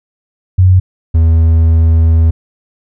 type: tone pair in turn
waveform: sine / triangle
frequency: 92.5 / 81.43 Hz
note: F#2 / E2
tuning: 0 / -21 cents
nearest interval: major second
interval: 221 cents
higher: first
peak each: -3 dBFS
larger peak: neither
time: 0.58-0.8 / 1.14-2.31 s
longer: second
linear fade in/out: 10 ms
effects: none